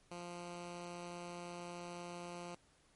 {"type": "tone", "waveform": "10% pulse", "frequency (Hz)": 174.61, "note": "F3", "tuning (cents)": 0, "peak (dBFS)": -37, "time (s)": [0.11, 2.55], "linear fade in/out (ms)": 5, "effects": ["pink hiss -70 dBFS RMS until 2.95 s", "MP3 48 kbps"]}